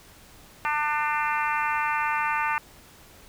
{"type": "harmonic tone", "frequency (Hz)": 299.1, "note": "D4", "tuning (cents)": 32, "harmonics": [3, 4, 5, 6, 7, 8, 9], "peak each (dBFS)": [-27, -29, -31, -33, -34, -35, -36], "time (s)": [0.65, 2.58], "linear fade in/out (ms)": 0, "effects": ["pink hiss -51 dBFS RMS until 3.28 s"]}